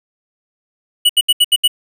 square tone bursts, 2939 Hz, F#7, 12 cents flat, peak -8 dBFS, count 6, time 1.05-1.679 s, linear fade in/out 10 ms, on 44 ms, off 73 ms, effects 8-bit

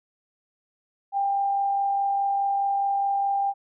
sine tone with amplitude modulation, 795 Hz, G5, 24 cents sharp, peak -20 dBFS, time 1.12-3.54 s, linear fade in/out 50 ms, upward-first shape sine, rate 44.8 Hz, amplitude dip 25%, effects none

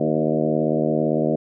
harmonic tone with a mistuned harmonic, 77.78 Hz, D#2, in tune, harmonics 2 / 3 / 4 / 5 / 6 / 7 / 8 / 9, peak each -26 / -24 / -25 / -27 / -27 / -26 / -26 / -33 dBFS, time 0-1.36 s, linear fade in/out 5 ms, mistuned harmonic 5, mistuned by -32 cents, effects none

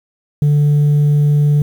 sine tone, 146.83 Hz, D3, in tune, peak -6 dBFS, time 0.42-1.62 s, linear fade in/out 2 ms, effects tanh soft clip ceiling -8 dBFS + 7-bit

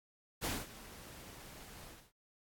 pink noise with ADSR envelope, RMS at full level -35 dBFS, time 0.41-2.12 s, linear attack 40 ms, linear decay 210 ms, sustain -18 dB, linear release 250 ms, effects AAC 64 kbps

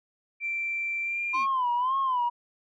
sine tone with pitch glide, 2349 to 2394 Hz, D7 to D7, 0 to +33 cents, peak -27 dBFS, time 0.4-1.47 s, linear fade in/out 50 ms, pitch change +33 cents, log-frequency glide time 1.02-1.21 s
sine tone with vibrato, 1020 Hz, C6, 44 cents flat, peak -22 dBFS, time 1.33-2.3 s, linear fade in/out 20 ms, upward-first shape sine, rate 1.9 Hz, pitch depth 110 cents each way
effects tanh soft clip ceiling -20 dBFS

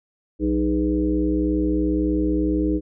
harmonic tone with a mistuned harmonic, 61.74 Hz, B1, in tune, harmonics 1 / 3 / 5 / 7 / 8, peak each -25 / -29 / -20 / -28 / -31 dBFS, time 0.39-2.81 s, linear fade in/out 50 ms, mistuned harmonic 7, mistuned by -89 cents, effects none

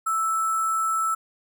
sine tone with sample-and-hold, 1318.5 Hz, E6, in tune, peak -21 dBFS, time 0.06-1.15 s, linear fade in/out 10 ms, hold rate 8820 Hz, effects none

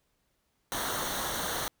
pink noise with comb filter, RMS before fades -33 dBFS, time 0.72-1.68 s, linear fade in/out 0 ms, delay 0.4 ms, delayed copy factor -0.7, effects pink hiss -75 dBFS RMS until 1.8 s

